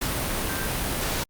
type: tone in noise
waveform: sine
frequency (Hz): 1568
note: G6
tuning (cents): 0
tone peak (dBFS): -34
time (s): 0.48-0.68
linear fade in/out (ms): 10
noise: pink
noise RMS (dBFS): -27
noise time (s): 0.01-1.24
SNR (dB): -10
effects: Opus 48 kbps